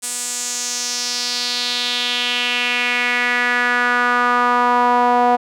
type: tone with band-pass filter sweep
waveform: sawtooth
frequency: 244.2 Hz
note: B3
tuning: 19 cents flat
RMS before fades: -18 dBFS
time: 0.02-5.37 s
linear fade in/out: 20 ms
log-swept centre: 8600 to 780 Hz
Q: 3.2
effects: none